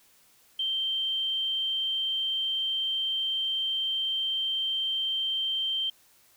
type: tone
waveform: sine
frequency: 3136 Hz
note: G7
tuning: in tune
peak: -26 dBFS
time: 0.59-5.9 s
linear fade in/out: 5 ms
effects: white hiss -61 dBFS RMS until 6.36 s